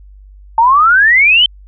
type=exponential sweep; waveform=sine; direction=up; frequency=880 to 3136 Hz; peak=-5 dBFS; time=0.58-1.46 s; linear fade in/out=2 ms; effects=added 49 Hz sine -35 dBFS peak until 1.67 s